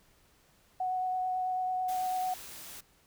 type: tone with vibrato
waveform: sine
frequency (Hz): 740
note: F#5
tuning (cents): 0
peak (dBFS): -29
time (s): 0.8-2.34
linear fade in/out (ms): 5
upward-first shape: triangle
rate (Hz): 9.1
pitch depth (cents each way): 12
type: noise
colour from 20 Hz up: white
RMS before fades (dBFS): -46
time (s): 1.88-2.81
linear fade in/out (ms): 10
effects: pink hiss -65 dBFS RMS until 3.06 s